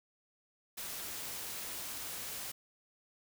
white noise, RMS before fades -42 dBFS, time 0.77-2.52 s, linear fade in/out 10 ms, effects none

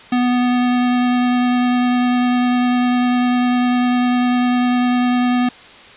square tone with vibrato, 246.9 Hz, B3, in tune, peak -14 dBFS, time 0.12-5.49 s, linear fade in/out 5 ms, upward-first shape triangle, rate 10 Hz, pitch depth 10 cents each way, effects white hiss -40 dBFS RMS until 5.96 s + resampled to 8000 Hz

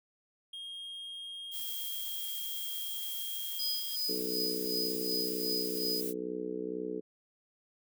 triangle tone, 3241 Hz, G#7, 43 cents flat, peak -39 dBFS, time 0.53-3.96 s, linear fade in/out 5 ms
violet noise, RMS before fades -39 dBFS, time 1.51-6.14 s, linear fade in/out 50 ms
sine tone with tremolo, 4978 Hz, D#8, in tune, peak -31 dBFS, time 3.59-6.01 s, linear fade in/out 5 ms, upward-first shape sine, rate 2.7 Hz, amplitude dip 80%
harmonic tone, 62.1 Hz, B1, 10 cents sharp, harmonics 3 / 4 / 5 / 6 / 7 / 8, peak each -45 / -46 / -40 / -44 / -37 / -47 dBFS, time 4.08-7.01 s, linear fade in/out 20 ms
effects none

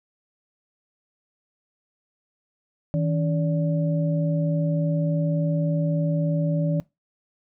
sine tone cluster, 160.2 / 283.6 / 577 Hz, E3 / C#4 / D5, -49 / +40 / -31 cents, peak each -21 / -30 / -29 dBFS, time 2.94-6.8 s, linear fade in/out 0 ms, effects noise-tail reverb RT60 0.2 s tail -21 dB re dry

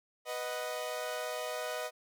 sawtooth chord, B major, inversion none, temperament equal, 493.9 / 622.3 / 740 Hz, B4 / D#5 / F#5, 0 / 0 / 0 cents, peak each -36 / -34 / -40 dBFS, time 0.25-1.91 s, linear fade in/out 50 ms, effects none

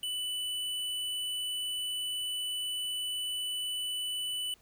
square tone, 2982 Hz, F#7, 13 cents sharp, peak -33 dBFS, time 0.03-4.54 s, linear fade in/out 2 ms, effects pink hiss -64 dBFS RMS until 4.61 s

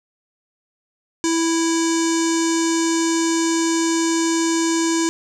square tone with low-pass filter, 329.6 Hz, E4, in tune, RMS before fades -19 dBFS, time 1.24-5.09 s, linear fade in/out 0 ms, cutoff 7000 Hz, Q 5.9, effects none

